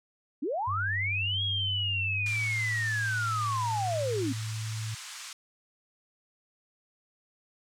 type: linear two-way sweep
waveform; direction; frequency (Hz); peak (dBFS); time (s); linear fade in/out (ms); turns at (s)
sine; up then down; 242.3 to 3322 to 242.3; -28; 0.42-4.33; 10; 1.43
type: tone with pitch glide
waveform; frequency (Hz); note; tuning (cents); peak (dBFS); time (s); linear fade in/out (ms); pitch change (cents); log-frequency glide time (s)
sine; 98 to 110; G2 to A2; 0 to 0; -32; 0.67-4.95; 10; +200; 2.14-2.38
type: band-pass noise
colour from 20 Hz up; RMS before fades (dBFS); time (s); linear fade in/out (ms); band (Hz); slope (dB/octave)
white; -43; 2.26-5.33; 2; 1000 to 8000; 24
effects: none